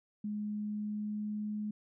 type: tone with pitch glide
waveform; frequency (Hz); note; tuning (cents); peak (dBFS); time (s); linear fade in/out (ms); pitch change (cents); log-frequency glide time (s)
sine; 209.4 to 210.9; G#3 to G#3; +15 to +27; -34; 0.24-1.71; 5; +12; 0.35-1.57
effects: none